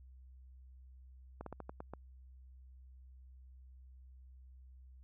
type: slowing click train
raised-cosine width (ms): 1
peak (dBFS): -30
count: 7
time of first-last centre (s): 1.41-1.936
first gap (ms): 53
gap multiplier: 1.2
effects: added 64 Hz sine -54 dBFS peak until 5.03 s